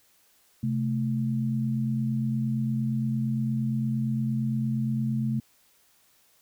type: tone pair together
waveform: sine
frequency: 130.82 / 219.5 Hz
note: C3 / A3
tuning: 0 / -4 cents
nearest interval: major sixth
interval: 896 cents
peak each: -27 dBFS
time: 0.63-5.4 s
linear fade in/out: 5 ms
effects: white hiss -63 dBFS RMS until 6.41 s